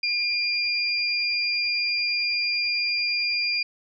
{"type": "tone pair together", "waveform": "sine", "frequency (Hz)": [2403, 4806], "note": ["D7", "D8"], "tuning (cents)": [39, 39], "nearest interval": "octave", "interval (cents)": 1200, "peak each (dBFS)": [-25, -25], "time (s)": [0.03, 3.63], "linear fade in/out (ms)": 5, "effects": []}